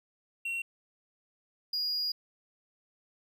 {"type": "tone pair in turn", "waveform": "triangle", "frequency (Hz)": [2733, 4870], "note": ["F7", "D#8"], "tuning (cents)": [-38, -38], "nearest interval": "minor seventh", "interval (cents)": 1000, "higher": "second", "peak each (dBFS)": [-30, -28], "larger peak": "second", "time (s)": [[0.45, 0.62], [1.73, 2.12]], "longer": "second", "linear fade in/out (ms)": 5, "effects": []}